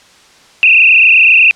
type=tone with frequency modulation; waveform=sine; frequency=2609 Hz; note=E7; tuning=18 cents flat; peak=-3 dBFS; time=0.63-1.51 s; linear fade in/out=0 ms; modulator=27.9 Hz; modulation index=5.1; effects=white hiss -43 dBFS RMS until 1.55 s + low-pass 6000 Hz 12 dB/octave